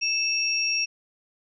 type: tone pair together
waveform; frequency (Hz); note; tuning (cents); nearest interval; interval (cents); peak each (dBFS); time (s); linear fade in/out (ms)
sine; 2637 / 5588; E7 / F8; 0 / 0; octave + minor second; 1300; -25 / -25; 0.01-0.86; 20
effects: none